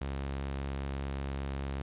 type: tone with vibrato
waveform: sawtooth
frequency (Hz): 68.5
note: C#2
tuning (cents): -20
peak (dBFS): -30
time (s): 0.01-1.82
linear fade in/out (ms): 5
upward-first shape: triangle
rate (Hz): 5.1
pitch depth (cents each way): 12
effects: resampled to 8000 Hz + 11-bit